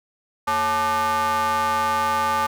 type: ring-modulated tone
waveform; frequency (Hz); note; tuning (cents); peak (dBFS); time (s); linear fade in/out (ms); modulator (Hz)
square; 159.8; D#3; +47; -17; 0.47-2.47; 10; 1030
effects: none

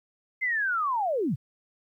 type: linear sweep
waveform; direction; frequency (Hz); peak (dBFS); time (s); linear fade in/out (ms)
sine; down; 2100 to 98; -24; 0.41-1.36; 20
effects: 11-bit

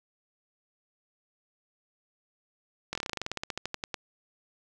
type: slowing click train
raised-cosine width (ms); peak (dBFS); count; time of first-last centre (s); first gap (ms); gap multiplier
0.2; -15; 20; 2.93-3.942; 22; 1.09
effects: none

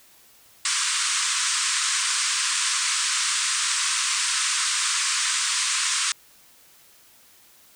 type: band-pass noise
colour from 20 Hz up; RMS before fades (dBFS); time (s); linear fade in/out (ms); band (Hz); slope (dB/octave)
white; -24; 0.65-6.12; 2; 1000 to 9200; 96
effects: white hiss -54 dBFS RMS until 7.75 s

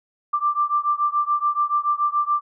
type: beating tone pair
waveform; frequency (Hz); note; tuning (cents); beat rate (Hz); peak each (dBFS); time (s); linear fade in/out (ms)
sine; 1177 / 1184; D6 / D6; +3 / +14; 7; -21 / -22; 0.33-2.41; 10
effects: none

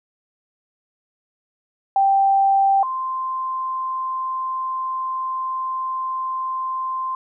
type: tone pair in turn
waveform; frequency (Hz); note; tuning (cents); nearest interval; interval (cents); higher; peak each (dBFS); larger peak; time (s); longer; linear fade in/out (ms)
sine; 784 / 1043.2; G5 / C6; 0 / -5; perfect fourth; 495; second; -13 / -22; first; 1.96-2.83 / 2.83-7.15; second; 2
effects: none

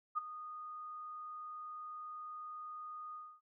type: tone with ADSR envelope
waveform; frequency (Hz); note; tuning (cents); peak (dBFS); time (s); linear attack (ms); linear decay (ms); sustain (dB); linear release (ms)
sine; 1234; D#6; -15; -30; 0.15-3.41; 28; 15; -14; 270
effects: none

